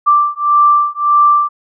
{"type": "beating tone pair", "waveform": "sine", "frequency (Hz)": [1174.7, 1176.4], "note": ["D6", "D6"], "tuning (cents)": [0, 3], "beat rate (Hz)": 1.7, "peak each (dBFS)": -11, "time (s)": [0.06, 1.49], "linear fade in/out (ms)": 20, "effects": []}